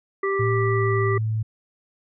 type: harmonic tone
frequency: 392 Hz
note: G4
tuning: in tune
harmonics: 1 / 3 / 5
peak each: -22 / -27 / -29 dBFS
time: 0.23-1.18 s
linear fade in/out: 5 ms
type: tone with pitch glide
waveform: sine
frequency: 113.2 to 109.79 Hz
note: A2 to A2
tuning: +50 to -3 cents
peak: -21 dBFS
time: 0.39-1.43 s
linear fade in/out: 10 ms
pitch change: -53 cents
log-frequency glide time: 0.5-1.15 s
effects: none